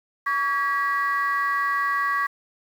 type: tone cluster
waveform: sine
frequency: 1135 / 1640 / 1935 Hz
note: C#6 / G#6 / B6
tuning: +41 / -22 / -36 cents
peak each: -22 / -27 / -26 dBFS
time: 0.26-2.27 s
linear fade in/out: 10 ms
effects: tanh soft clip ceiling -14 dBFS + 8-bit